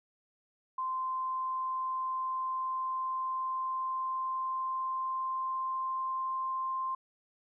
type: tone with pitch glide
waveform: sine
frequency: 1039 to 1049.3 Hz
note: C6 to C6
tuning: -12 to +5 cents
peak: -31 dBFS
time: 0.78-6.95 s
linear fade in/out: 5 ms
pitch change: +17 cents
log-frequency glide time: 1.03-6.62 s
effects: none